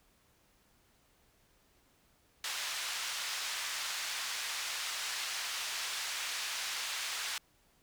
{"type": "band-pass noise", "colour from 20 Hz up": "white", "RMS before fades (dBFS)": -38, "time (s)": [2.44, 7.38], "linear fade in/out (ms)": 2, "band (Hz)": [1100, 5400], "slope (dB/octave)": 12, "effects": ["pink hiss -69 dBFS RMS until 7.82 s"]}